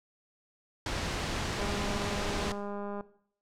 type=noise; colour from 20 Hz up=pink; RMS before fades=-33 dBFS; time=0.86-2.52 s; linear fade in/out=2 ms
type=click train; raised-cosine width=1 ms; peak=-26 dBFS; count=289; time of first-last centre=1.59-3.009 s; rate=203 Hz
effects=noise-tail reverb RT60 0.6 s tail -17 dB re dry + low-pass 6000 Hz 12 dB/octave